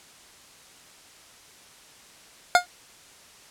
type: tone with exponential decay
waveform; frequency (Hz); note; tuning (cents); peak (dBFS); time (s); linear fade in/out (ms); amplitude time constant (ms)
25% pulse; 713; F5; +36; -6; 2.55-2.66; 1; 22
effects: white hiss -51 dBFS RMS until 3.5 s + low-pass 9000 Hz 12 dB/octave